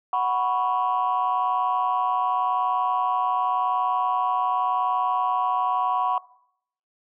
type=chord; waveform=sine; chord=F# suspended fourth; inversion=none; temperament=equal; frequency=740 / 987.8 / 1108.7 Hz; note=F#5 / B5 / C#6; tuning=0 / 0 / 0 cents; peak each=-24 dBFS; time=0.13-6.18 s; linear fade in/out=2 ms; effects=noise-tail reverb RT60 0.7 s tail -20 dB re dry + tanh soft clip ceiling -14 dBFS